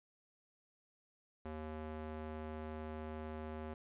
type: tone with band-pass filter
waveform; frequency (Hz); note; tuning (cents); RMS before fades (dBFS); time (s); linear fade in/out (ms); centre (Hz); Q
square; 77.78; D#2; 0; -45; 1.45-3.74; 5; 540; 0.55
effects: resampled to 8000 Hz + 12-bit